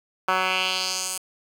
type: tone with band-pass filter sweep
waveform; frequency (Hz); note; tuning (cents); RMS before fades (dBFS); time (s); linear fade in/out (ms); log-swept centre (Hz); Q
10% pulse; 186.4; F#3; +13; -25; 0.28-1.18; 5; 1400 to 9400; 2
effects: 7-bit